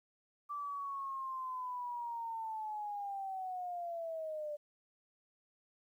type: linear sweep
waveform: sine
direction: down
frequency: 1171 to 587.3 Hz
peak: -38 dBFS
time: 0.49-4.57 s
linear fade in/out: 20 ms
effects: 12-bit